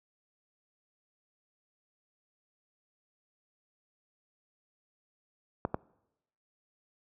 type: clicks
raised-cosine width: 1 ms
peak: -15 dBFS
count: 2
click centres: 5.651 / 5.744 s
effects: noise-tail reverb RT60 0.9 s tail -24 dB re dry + high-pass 60 Hz 12 dB/octave